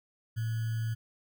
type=tone with sample-and-hold; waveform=sine; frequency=112.5 Hz; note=A2; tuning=39 cents sharp; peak=-29 dBFS; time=0.36-0.95 s; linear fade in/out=20 ms; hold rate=1575 Hz; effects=none